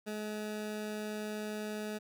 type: tone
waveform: 20% pulse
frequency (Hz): 212.4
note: G#3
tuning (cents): +39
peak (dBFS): -32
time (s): 0.06-1.99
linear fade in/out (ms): 20
effects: none